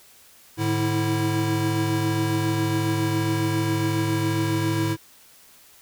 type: tone cluster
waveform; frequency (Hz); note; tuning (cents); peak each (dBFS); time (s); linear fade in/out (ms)
square; 106.7 / 149.4 / 327.4; G#2 / D3 / E4; +47 / +30 / -12; -26 / -29 / -25; 0.57-4.97; 50
effects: white hiss -52 dBFS RMS until 5.81 s